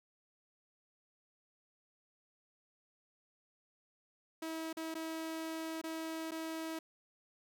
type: tone with dropouts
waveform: sawtooth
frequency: 322.4 Hz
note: E4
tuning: 38 cents flat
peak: -35 dBFS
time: 4.42-6.79 s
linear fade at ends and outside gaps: 5 ms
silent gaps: 4.729-4.769 / 4.943-4.951 / 5.815-5.838 / 6.31-6.317 s
effects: 12-bit